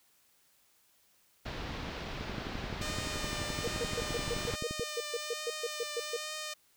pink low-pass noise, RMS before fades -40 dBFS, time 1.45-4.56 s, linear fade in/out 10 ms, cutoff 4600 Hz, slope 24 dB/octave
click train, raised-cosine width 3 ms, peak -25 dBFS, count 31, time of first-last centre 2.21-4.796 s, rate 11.6 Hz
5% pulse tone with vibrato, 606 Hz, D#5, 46 cents flat, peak -26 dBFS, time 2.81-6.54 s, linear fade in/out 10 ms, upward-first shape triangle, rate 1.2 Hz, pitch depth 29 cents each way
sine tone bursts, 473.9 Hz, A#4, 28 cents sharp, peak -31 dBFS, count 16, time 3.64-6.166 s, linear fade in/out 5 ms, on 36 ms, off 130 ms
effects white hiss -68 dBFS RMS until 6.76 s

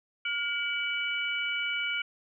sine tone cluster, 1420 / 2291 / 2963 Hz, F6 / D7 / F#7, +28 / -44 / +2 cents, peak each -34 / -31 / -34 dBFS, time 0.25-2.02 s, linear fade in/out 5 ms, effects none

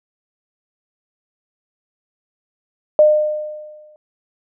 sine tone with exponential decay, 607 Hz, D#5, 43 cents flat, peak -5 dBFS, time 2.99-3.96 s, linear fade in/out 1 ms, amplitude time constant 210 ms, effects none

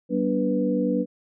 sine tone cluster, 190.4 / 240.6 / 291.7 / 491.4 Hz, F#3 / B3 / D4 / B4, +50 / -45 / -12 / -9 cents, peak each -26 dBFS, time 0.09-1.06 s, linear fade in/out 50 ms, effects none

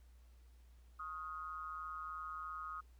sine tone with amplitude modulation, 1251 Hz, D#6, 9 cents sharp, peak -39 dBFS, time 0.99-2.81 s, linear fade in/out 10 ms, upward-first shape sine, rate 163 Hz, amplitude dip 80%, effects added 60 Hz sine -59 dBFS peak until 2.99 s + pink hiss -75 dBFS RMS until 2.99 s

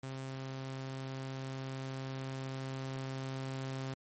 sawtooth tone with level ramp, 133 Hz, C3, 29 cents sharp, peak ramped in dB -36 to -33 dBFS, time 0.03-3.94 s, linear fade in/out 5 ms, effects MP3 32 kbps

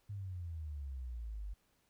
sine exponential sweep, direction down, 103.83 to 48.05 Hz, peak -40 dBFS, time 0.09-1.54 s, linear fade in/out 10 ms, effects pink hiss -75 dBFS RMS until 1.89 s

